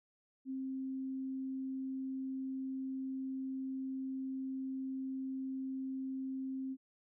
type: tone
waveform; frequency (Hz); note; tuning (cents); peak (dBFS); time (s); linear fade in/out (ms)
sine; 264.6; C4; +20; -37; 0.45-6.77; 50
effects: none